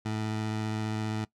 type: tone with vibrato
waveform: 20% pulse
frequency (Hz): 108.6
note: A2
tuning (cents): -22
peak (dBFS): -25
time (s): 0.05-1.25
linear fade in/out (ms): 10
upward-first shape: triangle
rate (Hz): 15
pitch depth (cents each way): 17
effects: noise-tail reverb RT60 0.1 s tail -20 dB re dry + low-pass 7000 Hz 12 dB/octave

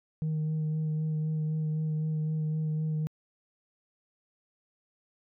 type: tone with vibrato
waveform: sine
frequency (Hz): 155.56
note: D#3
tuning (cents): 0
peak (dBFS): -25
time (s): 0.22-3.07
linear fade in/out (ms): 0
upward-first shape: sine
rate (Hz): 3.9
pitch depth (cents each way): 16
effects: tanh soft clip ceiling -26 dBFS

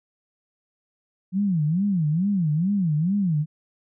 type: tone with vibrato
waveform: sine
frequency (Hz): 174.7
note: F3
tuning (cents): +1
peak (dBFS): -19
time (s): 1.32-3.46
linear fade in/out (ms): 50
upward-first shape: sine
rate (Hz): 2.3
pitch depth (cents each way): 280
effects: none

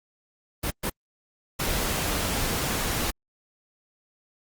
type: noise bursts at uneven times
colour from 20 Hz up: pink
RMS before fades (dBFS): -27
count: 3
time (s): 0.63-0.71 / 0.83-0.9 / 1.59-3.11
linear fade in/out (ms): 10
effects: Opus 32 kbps

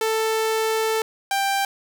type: tone pair in turn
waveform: sawtooth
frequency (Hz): 442.1 / 787.7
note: A4 / G5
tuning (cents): +8 / +8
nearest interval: minor seventh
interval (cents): 1000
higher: second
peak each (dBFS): -16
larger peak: neither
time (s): 0.01-1.02 / 1.31-1.65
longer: first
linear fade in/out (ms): 2
effects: none

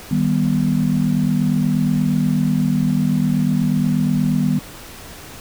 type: chord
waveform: sine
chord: Eb augmented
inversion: none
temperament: equal with one note detuned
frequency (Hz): 155.56 / 196 / 244.2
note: Eb3 / G3 / B3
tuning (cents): 0 / 0 / -19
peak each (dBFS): -19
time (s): 0.11-4.59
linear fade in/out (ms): 5
effects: pink hiss -37 dBFS RMS until 5.4 s

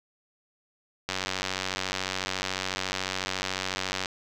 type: click train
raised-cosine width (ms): 0.2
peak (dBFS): -11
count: 280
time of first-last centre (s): 1.09-4.058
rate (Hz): 94
effects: none

